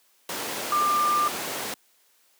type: tone in noise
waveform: sine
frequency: 1193 Hz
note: D6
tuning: 27 cents sharp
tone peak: -20 dBFS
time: 0.72-1.28 s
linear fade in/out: 2 ms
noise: pink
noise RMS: -30 dBFS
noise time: 0.29-1.74 s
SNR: +7 dB
effects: white hiss -63 dBFS RMS until 2.39 s + high-pass 300 Hz 12 dB/octave